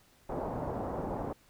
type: low-pass noise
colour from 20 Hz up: white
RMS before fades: -36 dBFS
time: 0.29-1.33 s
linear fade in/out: 5 ms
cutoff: 830 Hz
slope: 24 dB/octave
effects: pink hiss -64 dBFS RMS until 1.49 s